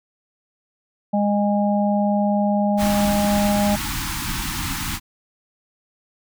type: harmonic tone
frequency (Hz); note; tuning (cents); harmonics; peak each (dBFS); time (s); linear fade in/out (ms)
204.9; G#3; -23; 1 / 3 / 4; -18 / -23 / -24; 1.13-3.76; 10
type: band-stop noise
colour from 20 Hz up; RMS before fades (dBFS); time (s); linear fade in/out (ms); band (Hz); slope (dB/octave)
pink; -26; 2.77-5; 50; 330 to 810; 96
effects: none